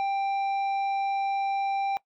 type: tone with tanh clipping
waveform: sine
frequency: 788 Hz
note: G5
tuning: 9 cents sharp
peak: -26 dBFS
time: 0-1.97 s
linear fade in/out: 0 ms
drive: 8 dB
effects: noise-tail reverb RT60 0.1 s tail -20 dB re dry